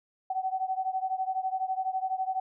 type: beating tone pair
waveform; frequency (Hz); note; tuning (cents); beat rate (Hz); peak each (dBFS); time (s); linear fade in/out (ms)
sine; 752 / 764; F#5 / G5; +28 / -45; 12; -30 / -32; 0.3-2.4; 5
effects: none